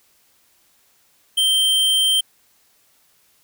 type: tone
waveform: square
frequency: 3136 Hz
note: G7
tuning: in tune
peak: -15 dBFS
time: 1.37-2.21 s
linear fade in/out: 10 ms
effects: white hiss -59 dBFS RMS until 3.43 s